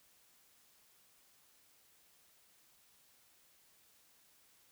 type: silence
effects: white hiss -68 dBFS RMS until 4.71 s